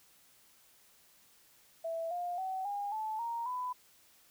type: tone with pitch steps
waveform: sine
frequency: 659.3 / 706.6 / 757.3 / 811.7 / 870 / 932.4 / 999.3 Hz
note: E5 / F5 / F#5 / G#5 / A5 / A#5 / B5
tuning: 0 / +20 / +40 / -40 / -20 / 0 / +20 cents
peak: -34 dBFS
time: 1.84-3.73 s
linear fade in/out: 10 ms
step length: 270 ms
effects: white hiss -64 dBFS RMS until 4.3 s